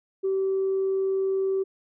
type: tone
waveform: sine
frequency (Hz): 384.9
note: G4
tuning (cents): -32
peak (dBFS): -21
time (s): 0.23-1.64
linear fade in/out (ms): 20
effects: tanh soft clip ceiling -18 dBFS